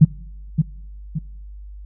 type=tone with echo; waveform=sine; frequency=155.1 Hz; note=D#3; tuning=5 cents flat; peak=-3 dBFS; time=0.01-0.05 s; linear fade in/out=10 ms; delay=570 ms; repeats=2; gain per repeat=-8 dB; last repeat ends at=1.19 s; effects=noise-tail reverb RT60 0.9 s tail -24 dB re dry + added 50 Hz sine -34 dBFS peak until 1.85 s